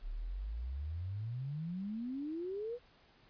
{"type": "exponential sweep", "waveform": "sine", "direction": "up", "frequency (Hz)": [33.08, 500], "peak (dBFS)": -37, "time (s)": [0.01, 2.79], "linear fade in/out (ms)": 50, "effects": ["pink hiss -65 dBFS RMS until 3.29 s", "resampled to 11025 Hz"]}